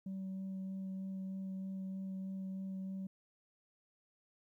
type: tone with vibrato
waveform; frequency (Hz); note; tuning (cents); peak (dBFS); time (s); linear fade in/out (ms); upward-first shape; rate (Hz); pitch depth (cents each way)
sine; 190.8; G3; -47; -37; 0.06-3.07; 5; sine; 3.2; 9
effects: tanh soft clip ceiling -38 dBFS + 13-bit